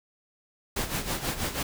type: noise with tremolo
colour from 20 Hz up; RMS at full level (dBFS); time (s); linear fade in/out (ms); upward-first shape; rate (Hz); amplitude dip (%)
pink; -28; 0.76-1.63; 5; sine; 6.2; 70
effects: none